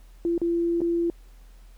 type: tone with dropouts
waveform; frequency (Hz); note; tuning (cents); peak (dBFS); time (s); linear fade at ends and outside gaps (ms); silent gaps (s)
sine; 340; F4; -46; -21; 0.25-1.1; 1; 0.379-0.416 / 0.806-0.816
effects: added 41 Hz sine -46 dBFS peak until 1.77 s + pink hiss -61 dBFS RMS until 1.77 s